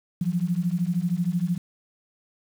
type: beating tone pair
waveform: sine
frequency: 168.8 / 181.8 Hz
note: E3 / F#3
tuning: +41 / -30 cents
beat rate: 13 Hz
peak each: -25 dBFS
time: 0.21-1.58 s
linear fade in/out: 5 ms
effects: 8-bit